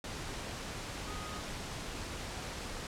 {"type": "tone in noise", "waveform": "sine", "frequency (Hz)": 1244.5, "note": "D#6", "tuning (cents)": 0, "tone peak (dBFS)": -46, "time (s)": [1.07, 1.4], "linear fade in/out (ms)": 2, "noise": "pink", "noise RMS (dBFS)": -41, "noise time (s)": [0.04, 2.87], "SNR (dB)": -8, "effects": ["low-pass 8000 Hz 12 dB/octave"]}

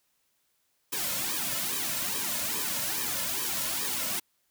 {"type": "noise with flanger", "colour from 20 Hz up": "white", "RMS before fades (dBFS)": -31, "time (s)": [0.92, 4.2], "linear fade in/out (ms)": 10, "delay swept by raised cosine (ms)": [1.4, 2.6], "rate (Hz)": 2.4, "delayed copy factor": -0.9, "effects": ["white hiss -73 dBFS RMS until 4.5 s"]}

